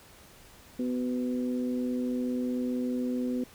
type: harmonic tone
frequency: 124.8 Hz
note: B2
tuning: 19 cents sharp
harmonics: 2 / 3 / 4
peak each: -28 / -39 / -38 dBFS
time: 0.79-3.44 s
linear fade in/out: 5 ms
effects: pink hiss -54 dBFS RMS until 3.54 s